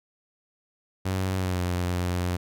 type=tone with pitch glide; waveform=sawtooth; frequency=94.3 to 89.16 Hz; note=F#2 to F2; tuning=+33 to +36 cents; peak=-21 dBFS; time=1.05-2.37 s; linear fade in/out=10 ms; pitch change=-97 cents; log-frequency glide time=1.36-1.63 s; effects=none